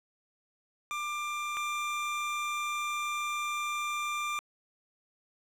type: tone pair in turn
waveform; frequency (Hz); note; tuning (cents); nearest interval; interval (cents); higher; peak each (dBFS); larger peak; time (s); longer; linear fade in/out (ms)
25% pulse; 1189 / 1189; D6 / D6; +21 / +21; unison; 0; neither; -29 / -27; second; 0.91-1.57 / 1.57-4.39; second; 0
effects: low-pass 9000 Hz 12 dB/octave + 9-bit